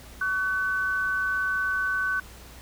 sine tone pair together, 1132 / 1511 Hz, C#6 / F#6, +36 / +36 cents, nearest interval perfect fourth, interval 500 cents, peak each -32 / -24 dBFS, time 0.21-2.2 s, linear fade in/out 5 ms, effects added 60 Hz sine -47 dBFS peak until 2.61 s + pink hiss -48 dBFS RMS until 2.61 s

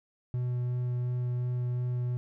triangle tone with vibrato, 123.47 Hz, B2, in tune, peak -26 dBFS, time 0.34-2.17 s, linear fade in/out 0 ms, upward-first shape sine, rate 2.8 Hz, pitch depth 8 cents each way, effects none

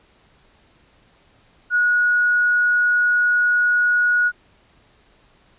sine tone, 1455 Hz, F#6, 29 cents flat, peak -14 dBFS, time 1.7-4.32 s, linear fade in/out 50 ms, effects pink hiss -56 dBFS RMS until 5.58 s + resampled to 8000 Hz

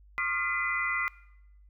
sine tone cluster, 1085 / 1212 / 1394 / 2022 / 2419 Hz, C#6 / D#6 / F6 / B6 / D#7, -37 / -46 / -4 / +40 / -49 cents, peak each -38 / -37 / -35 / -29 / -38 dBFS, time 0.18-1.08 s, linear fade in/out 0 ms, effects noise-tail reverb RT60 0.8 s tail -19 dB re dry + added 50 Hz sine -53 dBFS peak until 1.69 s

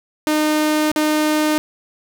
sawtooth tone with dropouts, 305.7 Hz, D#4, 30 cents flat, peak -11 dBFS, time 0.27-1.58 s, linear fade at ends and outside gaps 0 ms, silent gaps 0.916-0.961 s, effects none

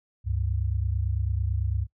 sine tone pair together, 70 / 99 Hz, C#2 / G2, +18 / +18 cents, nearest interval tritone, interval 600 cents, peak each -27 dBFS, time 0.24-1.87 s, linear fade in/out 50 ms, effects noise-tail reverb RT60 0.1 s tail -19 dB re dry

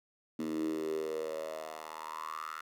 10% pulse tone with high-pass filter sweep, 78.6 Hz, D#2, 18 cents sharp, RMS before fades -38 dBFS, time 0.39-2.61 s, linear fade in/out 5 ms, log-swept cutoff 260 to 1400 Hz, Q 7.3, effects none

